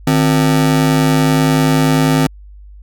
40% pulse ring-modulated tone, 208.6 Hz, G#3, 8 cents sharp, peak -6 dBFS, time 0.07-2.27 s, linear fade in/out 5 ms, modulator 55.1 Hz, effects added 50 Hz sine -34 dBFS peak until 2.82 s

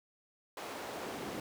brown noise with high-pass filter sweep, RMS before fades -42 dBFS, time 0.57-1.4 s, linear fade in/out 2 ms, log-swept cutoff 650 to 280 Hz, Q 0.93, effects none

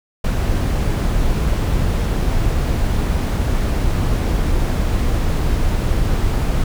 brown noise, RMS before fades -17 dBFS, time 0.24-6.64 s, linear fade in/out 5 ms, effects none

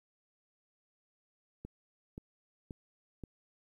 click train, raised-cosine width 3 ms, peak -30 dBFS, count 4, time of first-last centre 1.65-3.237 s, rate 1.89 Hz, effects 11-bit

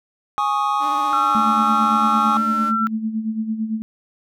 triangle chord, Ab suspended fourth, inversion none, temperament just, 830.6 / 1107.5 / 1245.9 Hz, Ab5 / Db6 / Eb6, 0 / -2 / +2 cents, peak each -20 dBFS, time 0.38-2.37 s, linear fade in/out 0 ms
sawtooth tone with vibrato, 296.8 Hz, D4, 18 cents sharp, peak -28 dBFS, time 0.79-2.73 s, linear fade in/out 50 ms, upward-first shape sine, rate 16 Hz, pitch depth 49 cents each way
sine tone, 1349 Hz, E6, 40 cents sharp, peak -18 dBFS, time 1.13-2.87 s, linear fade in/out 0 ms
sine tone with tremolo, 220 Hz, A3, in tune, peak -18 dBFS, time 1.35-3.82 s, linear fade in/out 0 ms, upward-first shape sine, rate 8.9 Hz, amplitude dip 65%
effects none

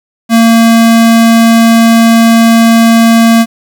square tone, 228.6 Hz, A#3, 34 cents flat, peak -3 dBFS, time 0.29-3.46 s, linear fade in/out 50 ms, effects 7-bit

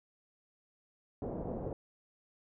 white low-pass noise, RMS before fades -39 dBFS, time 1.22-1.73 s, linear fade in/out 2 ms, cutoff 590 Hz, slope 24 dB/octave, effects none

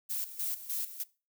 violet noise with tremolo, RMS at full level -34 dBFS, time 0.09-1.04 s, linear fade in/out 20 ms, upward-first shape square, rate 3.3 Hz, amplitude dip 75%, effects noise-tail reverb RT60 0.3 s tail -20 dB re dry

